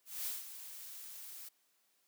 blue noise with ADSR envelope, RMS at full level -38 dBFS, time 0.05-1.49 s, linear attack 210 ms, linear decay 170 ms, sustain -11 dB, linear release 9 ms, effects white hiss -75 dBFS RMS until 2.07 s + high-pass 200 Hz 12 dB/octave

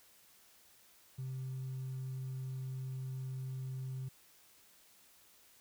triangle tone with hard clipping, 130.8 Hz, C3, in tune, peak -38 dBFS, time 1.18-4.09 s, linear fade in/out 10 ms, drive 2 dB, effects white hiss -64 dBFS RMS until 5.6 s

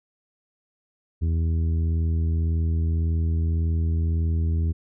harmonic tone, 81.8 Hz, E2, 13 cents flat, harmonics 1 / 2 / 3 / 4 / 5, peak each -20 / -32 / -37 / -41 / -44 dBFS, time 1.21-4.73 s, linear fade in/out 20 ms, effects none

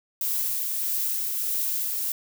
violet noise with tremolo, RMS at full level -26 dBFS, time 0.21-2.12 s, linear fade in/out 2 ms, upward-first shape sine, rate 1.6 Hz, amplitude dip 25%, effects none

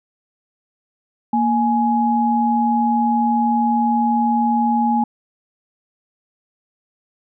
sine tone pair together, 233.1 / 837.4 Hz, A#3 / G#5, 0 / +14 cents, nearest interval octave + minor seventh, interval 2214 cents, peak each -17 dBFS, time 1.33-5.04 s, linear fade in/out 5 ms, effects none

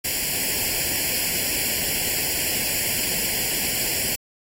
white noise with comb filter, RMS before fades -24 dBFS, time 0.04-4.16 s, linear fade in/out 10 ms, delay 0.4 ms, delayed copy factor +0.95, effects AAC 48 kbps

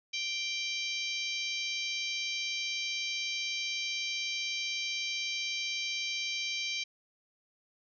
harmonic tone, 784 Hz, G5, in tune, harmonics 3 / 4 / 5 / 6 / 7 / 8, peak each -36 / -38 / -40 / -42 / -43 / -44 dBFS, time 0.13-6.84 s, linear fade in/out 10 ms, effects none

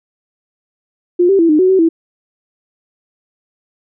sine tone with pitch steps, 353.3 / 390.8 / 332.8 / 305 / 371.3 / 379.3 / 328.6 Hz, F4 / G4 / E4 / D#4 / F#4 / F#4 / E4, +20 / -5 / +17 / -34 / +6 / +43 / -5 cents, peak -7 dBFS, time 1.19-1.89 s, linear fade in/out 10 ms, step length 100 ms, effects none

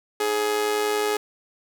sawtooth tone with amplitude modulation, 419.5 Hz, G#4, 17 cents sharp, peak -15 dBFS, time 0.2-1.17 s, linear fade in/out 5 ms, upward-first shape sine, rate 111 Hz, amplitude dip 55%, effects none

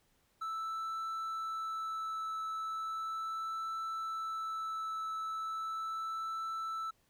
triangle tone with vibrato, 1317 Hz, E6, 2 cents flat, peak -34 dBFS, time 0.41-6.91 s, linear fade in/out 10 ms, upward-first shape triangle, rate 0.37 Hz, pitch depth 10 cents each way, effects pink hiss -73 dBFS RMS until 7.09 s

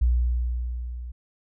sine tone with level ramp, 60.5 Hz, B1, 35 cents flat, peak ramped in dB -16 to -33 dBFS, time 0.01-1.12 s, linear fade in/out 10 ms, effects none

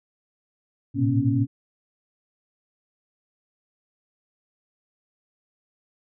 sine tone cluster, 108 / 116.6 / 128.7 / 239.6 / 277.1 Hz, A2 / A#2 / C3 / A#3 / C#4, -32 / +1 / -28 / +48 / -1 cents, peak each -27 / -23 / -27 / -30 / -23 dBFS, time 0.94-1.47 s, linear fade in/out 50 ms, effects none

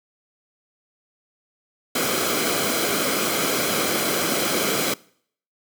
pink noise with comb filter, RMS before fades -22 dBFS, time 1.95-4.94 s, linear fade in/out 5 ms, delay 1.1 ms, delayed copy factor -0.55, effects noise-tail reverb RT60 0.6 s tail -23 dB re dry + high-pass 200 Hz 12 dB/octave

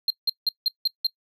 triangle tone bursts, 4186 Hz, C8, in tune, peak -17 dBFS, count 6, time 0.08-1.068 s, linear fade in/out 2 ms, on 23 ms, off 170 ms, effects noise-tail reverb RT60 0.1 s tail -21 dB re dry

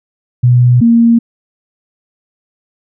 sine tone pair in turn, 123.1 / 232.4 Hz, B2 / A#3, -5 / -5 cents, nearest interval major seventh, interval 1100 cents, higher second, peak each -4 dBFS, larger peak neither, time 0.43-0.81 / 0.81-1.19 s, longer neither, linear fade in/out 10 ms, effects none

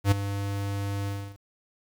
square tone with ADSR envelope, 99.9 Hz, G2, 33 cents sharp, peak -16 dBFS, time 0.04-1.38 s, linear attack 75 ms, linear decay 12 ms, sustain -13 dB, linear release 300 ms, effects 9-bit

